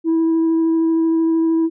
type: tone with vibrato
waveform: sine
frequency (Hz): 326.6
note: E4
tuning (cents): -16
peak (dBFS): -11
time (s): 0.04-1.7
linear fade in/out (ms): 50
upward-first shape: sine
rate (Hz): 13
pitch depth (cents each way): 9
effects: tanh soft clip ceiling -12 dBFS